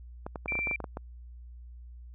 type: clicks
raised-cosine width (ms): 1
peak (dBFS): -22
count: 11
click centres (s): 0.265 / 0.358 / 0.459 / 0.522 / 0.554 / 0.59 / 0.672 / 0.712 / 0.803 / 0.842 / 0.971
type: tone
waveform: sine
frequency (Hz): 2350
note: D7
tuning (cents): +1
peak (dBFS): -29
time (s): 0.48-0.76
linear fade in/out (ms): 2
effects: added 60 Hz sine -44 dBFS peak until 2.14 s